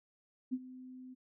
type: tone with ADSR envelope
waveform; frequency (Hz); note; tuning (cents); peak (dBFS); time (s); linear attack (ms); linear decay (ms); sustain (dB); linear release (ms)
sine; 255.6; C4; -40; -30; 0.51-1.15; 24; 47; -17; 22
effects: none